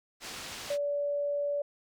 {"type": "low-pass noise", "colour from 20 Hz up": "white", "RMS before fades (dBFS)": -42, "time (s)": [0.2, 0.78], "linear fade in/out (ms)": 50, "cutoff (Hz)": 5600, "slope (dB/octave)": 12}
{"type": "tone", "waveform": "sine", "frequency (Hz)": 576, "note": "D5", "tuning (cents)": -34, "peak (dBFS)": -28, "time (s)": [0.7, 1.62], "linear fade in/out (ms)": 5}
{"effects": []}